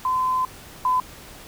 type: tone pair in turn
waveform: sine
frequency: 1024 / 1011.7 Hz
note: C6 / B5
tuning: -38 / +41 cents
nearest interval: unison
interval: 21 cents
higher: first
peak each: -19 / -17 dBFS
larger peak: second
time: 0.05-0.45 / 0.85-1 s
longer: first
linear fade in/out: 2 ms
effects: pink hiss -43 dBFS RMS until 1.47 s